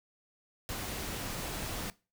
pink noise, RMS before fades -38 dBFS, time 0.69-1.9 s, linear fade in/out 0 ms, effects noise-tail reverb RT60 0.3 s tail -20 dB re dry

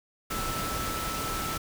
sine tone in noise, 1318.5 Hz, E6, in tune, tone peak -34 dBFS, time 0.3-1.58 s, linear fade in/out 10 ms, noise pink, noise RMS -33 dBFS, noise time 0.3-1.58 s, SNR -4 dB, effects none

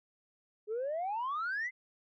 sine exponential sweep, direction up, 411.3 to 2095 Hz, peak -31 dBFS, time 0.67-1.71 s, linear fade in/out 50 ms, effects tanh soft clip ceiling -30 dBFS

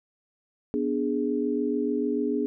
sine chord, G# diminished, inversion first, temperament equal, 246.9 / 293.7 / 415.3 Hz, B3 / D4 / G#4, 0 / 0 / 0 cents, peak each -28 dBFS, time 0.74-2.46 s, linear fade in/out 0 ms, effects none

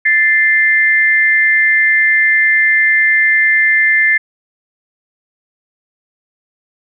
sine tone pair together, 1760 / 2089 Hz, A6 / C7, 0 / -3 cents, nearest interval minor third, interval 297 cents, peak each -11 dBFS, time 0.05-4.18 s, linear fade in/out 10 ms, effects none

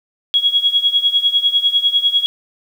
sine tone with tremolo, 3322 Hz, G#7, in tune, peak -8 dBFS, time 0.34-2.26 s, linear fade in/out 0 ms, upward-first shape triangle, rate 10 Hz, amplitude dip 90%, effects 7-bit

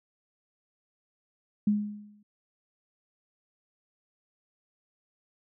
sine tone with exponential decay, 208 Hz, G#3, 3 cents sharp, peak -19 dBFS, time 1.67-2.23 s, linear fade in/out 5 ms, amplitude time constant 120 ms, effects none

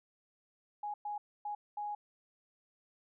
sine tone bursts at uneven times, 830.6 Hz, G#5, in tune, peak -36 dBFS, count 4, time 0.83-0.94 / 1.05-1.18 / 1.45-1.55 / 1.77-1.95 s, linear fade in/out 5 ms, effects none

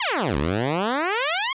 10% pulse exponential two-way sweep, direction down then up, 1113 to 66.2 to 1113 Hz, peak -13 dBFS, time 0-1.53 s, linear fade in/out 5 ms, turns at 0.37 s, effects resampled to 8000 Hz + 9-bit

